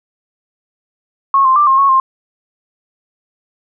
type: tone with pitch steps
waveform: sine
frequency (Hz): 1094 / 1050 / 1180 / 1067 / 1103 / 1058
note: C#6 / C6 / D6 / C6 / C#6 / C6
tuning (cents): -23 / +6 / +8 / +34 / -9 / +19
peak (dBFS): -7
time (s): 1.34-2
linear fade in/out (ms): 2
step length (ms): 110
effects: none